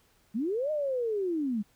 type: linear two-way sweep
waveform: sine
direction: up then down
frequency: 196 to 622.3 to 196 Hz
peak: -27 dBFS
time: 0.34-1.63 s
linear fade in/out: 20 ms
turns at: 0.71 s
effects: pink hiss -66 dBFS RMS until 1.75 s